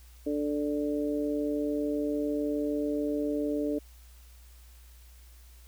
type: harmonic tone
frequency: 146.83 Hz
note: D3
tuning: in tune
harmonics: 2 / 3 / 4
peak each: -29 / -33 / -35 dBFS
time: 0.26-3.79 s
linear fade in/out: 10 ms
effects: added 60 Hz sine -50 dBFS peak until 5.67 s + white hiss -60 dBFS RMS until 5.67 s